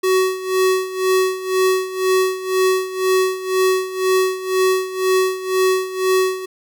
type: tone with tremolo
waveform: square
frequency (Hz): 374.7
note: F#4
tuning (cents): +22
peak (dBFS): -13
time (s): 0.03-6.46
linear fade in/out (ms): 10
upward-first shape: sine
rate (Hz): 2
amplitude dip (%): 80
effects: none